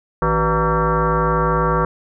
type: tone with frequency modulation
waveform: sine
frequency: 490 Hz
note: B4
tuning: 14 cents flat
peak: -14 dBFS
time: 0.22-1.85 s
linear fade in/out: 2 ms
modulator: 217 Hz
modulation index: 4.1
effects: none